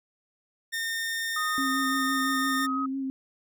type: tone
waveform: sawtooth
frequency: 1823 Hz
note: A#6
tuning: 39 cents flat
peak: -25 dBFS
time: 0.72-2.67 s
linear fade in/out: 20 ms
type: tone with pitch glide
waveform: sine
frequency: 1244.5 to 1262.6 Hz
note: D#6 to D#6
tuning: 0 to +25 cents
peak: -28 dBFS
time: 1.36-2.86 s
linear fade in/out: 5 ms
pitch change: +25 cents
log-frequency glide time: 2.62-2.7 s
type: tone with vibrato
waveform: sine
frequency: 268.4 Hz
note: C4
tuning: 44 cents sharp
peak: -28 dBFS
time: 1.58-3.1 s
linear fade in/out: 0 ms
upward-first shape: sine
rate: 5.9 Hz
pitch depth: 23 cents each way
effects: none